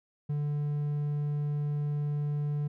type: tone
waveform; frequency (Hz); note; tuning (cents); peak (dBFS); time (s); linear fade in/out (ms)
triangle; 146.83; D3; 0; -26; 0.29-2.68; 10
effects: none